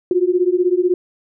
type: beating tone pair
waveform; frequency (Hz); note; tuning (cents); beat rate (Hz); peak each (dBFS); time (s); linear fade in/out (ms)
sine; 352.1 / 368.1; F4 / F#4; +14 / -9; 16; -16; 0.11-0.94; 2
effects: none